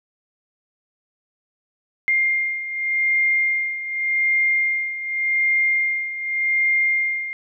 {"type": "beating tone pair", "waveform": "sine", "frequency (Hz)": [2112, 2112.86], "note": ["C7", "C7"], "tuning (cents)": [16, 16], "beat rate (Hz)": 0.86, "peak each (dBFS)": [-24, -19], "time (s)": [2.08, 7.33], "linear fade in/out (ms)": 0, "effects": []}